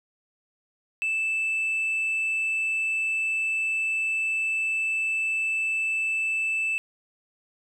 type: tone with tanh clipping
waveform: sine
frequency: 2637 Hz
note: E7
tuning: in tune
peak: -24 dBFS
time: 1.02-6.78 s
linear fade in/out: 0 ms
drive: 1 dB
effects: none